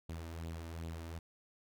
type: tone with flanger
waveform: sawtooth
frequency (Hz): 82.41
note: E2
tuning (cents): 0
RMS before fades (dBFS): -44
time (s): 0.09-1.19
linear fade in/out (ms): 5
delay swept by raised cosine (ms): 0.26 to 3.36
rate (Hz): 2.6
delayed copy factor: +0.55
effects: none